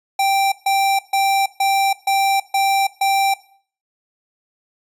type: tone bursts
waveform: square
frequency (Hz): 784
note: G5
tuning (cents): 0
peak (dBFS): -15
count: 7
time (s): 0.19-3.34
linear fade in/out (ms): 5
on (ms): 330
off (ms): 140
effects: noise-tail reverb RT60 0.5 s tail -18 dB re dry + resampled to 32000 Hz